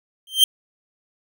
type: tone with exponential growth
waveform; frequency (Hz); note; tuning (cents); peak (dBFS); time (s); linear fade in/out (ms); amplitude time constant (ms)
45% pulse; 3143; G7; +4; -7; 0.27-0.44; 2; 35
effects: none